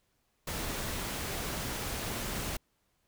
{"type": "noise", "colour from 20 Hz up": "pink", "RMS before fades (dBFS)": -36, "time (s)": [0.47, 2.57], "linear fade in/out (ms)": 5, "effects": ["pink hiss -75 dBFS RMS until 3.07 s"]}